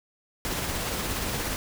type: noise with tremolo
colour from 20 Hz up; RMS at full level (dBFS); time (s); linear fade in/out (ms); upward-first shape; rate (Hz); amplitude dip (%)
pink; -29; 0.45-1.56; 0; sine; 17; 25
effects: none